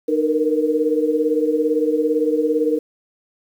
sine tone cluster, 305.4 / 458.6 / 476.3 Hz, D#4 / A#4 / A#4, -32 / -28 / +37 cents, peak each -20 dBFS, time 0.08-2.79 s, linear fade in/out 10 ms, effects 8-bit

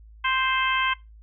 harmonic tone, 523.3 Hz, C5, in tune, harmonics 2 / 3 / 4 / 5 / 6, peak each -25 / -27 / -28 / -29 / -30 dBFS, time 0.24-0.94 s, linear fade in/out 10 ms, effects noise-tail reverb RT60 0.2 s tail -19 dB re dry + added 54 Hz sine -45 dBFS peak until 1.22 s

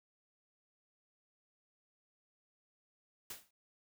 white noise with exponential decay, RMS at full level -41 dBFS, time 3.3-3.51 s, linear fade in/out 5 ms, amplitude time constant 44 ms, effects none

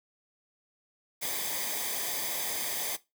white noise with comb filter, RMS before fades -33 dBFS, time 1.21-2.97 s, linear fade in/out 20 ms, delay 0.72 ms, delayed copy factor -0.7, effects noise-tail reverb RT60 0.2 s tail -17 dB re dry

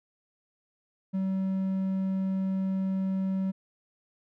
triangle tone, 190.8 Hz, G3, 47 cents flat, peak -24 dBFS, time 1.13-3.52 s, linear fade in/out 20 ms, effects none

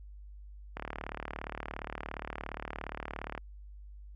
click train, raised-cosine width 0.5 ms, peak -22 dBFS, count 98, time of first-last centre 0.77-3.378 s, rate 37.2 Hz, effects added 50 Hz sine -46 dBFS peak until 4.15 s + Opus 48 kbps

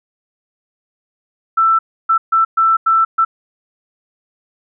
sine tone bursts at uneven times, 1330 Hz, E6, 15 cents sharp, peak -9 dBFS, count 6, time 1.57-1.79 / 2.09-2.18 / 2.32-2.45 / 2.57-2.77 / 2.86-3.05 / 3.18-3.25 s, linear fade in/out 10 ms, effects none

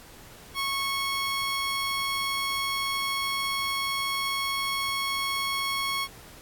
15% pulse tone, 1100 Hz, C#6, 14 cents flat, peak -20 dBFS, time 0.54-6.08 s, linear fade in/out 50 ms, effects pink hiss -49 dBFS RMS until 6.41 s + AAC 64 kbps

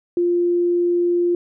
sine tone, 349.2 Hz, F4, in tune, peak -15 dBFS, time 0.17-1.35 s, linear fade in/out 2 ms, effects none

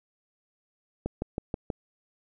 click train, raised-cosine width 2 ms, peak -16 dBFS, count 5, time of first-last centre 1.06-1.702 s, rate 6.23 Hz, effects none

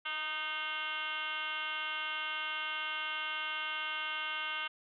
sine tone with frequency modulation, 2151 Hz, C7, 47 cents sharp, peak -34 dBFS, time 0.05-4.68 s, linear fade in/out 10 ms, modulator 305 Hz, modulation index 3.6, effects none

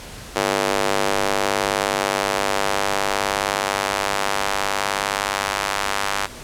square tone with high-pass filter sweep, 49.7 Hz, G1, 25 cents sharp, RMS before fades -22 dBFS, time 0.35-6.27 s, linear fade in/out 20 ms, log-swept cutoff 470 to 1000 Hz, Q 1, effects pink hiss -37 dBFS RMS until 6.43 s + low-pass 11000 Hz 12 dB/octave

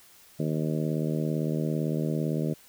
harmonic tone, 77.78 Hz, D#2, in tune, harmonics 2 / 3 / 4 / 5 / 6 / 7 / 8, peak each -28 / -32 / -34 / -36 / -38 / -39 / -40 dBFS, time 0.39-2.54 s, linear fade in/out 10 ms, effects white hiss -55 dBFS RMS until 2.68 s

